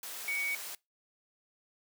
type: tone in noise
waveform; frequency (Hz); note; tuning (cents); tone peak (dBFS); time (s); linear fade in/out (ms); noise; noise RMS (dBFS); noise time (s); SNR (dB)
sine; 2246; C#7; +22; -31; 0.28-0.55; 2; white; -42; 0.03-0.75; +8
effects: noise-tail reverb RT60 0.2 s tail -23 dB re dry + high-pass 400 Hz 12 dB/octave